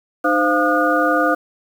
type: tone cluster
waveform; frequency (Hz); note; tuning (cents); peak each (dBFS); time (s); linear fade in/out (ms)
sine; 305.4 / 518 / 697 / 1218 / 1449; D#4 / C5 / F5 / D#6 / F#6; -32 / -17 / -4 / -37 / -37; -20; 0.24-1.35; 10
effects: 7-bit